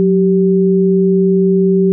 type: tone pair together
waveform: sine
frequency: 183.3 / 387.4 Hz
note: F#3 / G4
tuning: -16 / -20 cents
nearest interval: octave + minor second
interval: 1296 cents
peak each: -11 dBFS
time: 0-1.92 s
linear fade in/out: 0 ms
effects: none